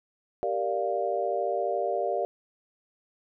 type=chord; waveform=sine; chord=G minor seventh; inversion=none; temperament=equal; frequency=392 / 466.2 / 587.3 / 698.5 Hz; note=G4 / Bb4 / D5 / F5; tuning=0 / 0 / 0 / 0 cents; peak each=-32 / -32 / -30 / -30 dBFS; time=0.43-2.25 s; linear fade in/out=0 ms; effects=none